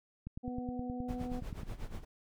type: click train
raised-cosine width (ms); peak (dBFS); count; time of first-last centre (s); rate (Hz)
5; -29; 14; 0.27-1.633; 9.54
type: harmonic tone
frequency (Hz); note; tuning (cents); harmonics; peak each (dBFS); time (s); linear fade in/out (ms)
247.9; B3; +7; 1 / 2 / 3; -38 / -46 / -47; 0.43-1.41; 20
type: noise with tremolo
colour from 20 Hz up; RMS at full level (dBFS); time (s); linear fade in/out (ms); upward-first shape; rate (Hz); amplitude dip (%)
brown; -39; 1.08-2.05; 10; sine; 8.3; 80
effects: none